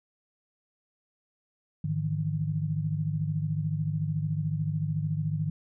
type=tone cluster; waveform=sine; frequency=103.8 / 152.4 / 166.1 Hz; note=G#2 / D#3 / E3; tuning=0 / -36 / +13 cents; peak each=-33 / -28 / -35 dBFS; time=1.84-5.5 s; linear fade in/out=5 ms; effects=none